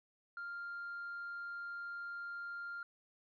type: tone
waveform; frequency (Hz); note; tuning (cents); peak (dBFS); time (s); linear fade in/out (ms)
sine; 1396.9; F6; 0; -40; 0.37-2.83; 2
effects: tanh soft clip ceiling -39 dBFS